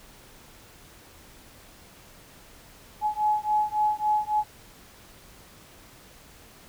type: beating tone pair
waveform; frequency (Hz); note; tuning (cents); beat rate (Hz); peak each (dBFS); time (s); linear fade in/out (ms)
sine; 846 / 849.6; G#5 / G#5; +32 / +39; 3.6; -25; 3.01-4.44; 50
effects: pink hiss -51 dBFS RMS until 6.68 s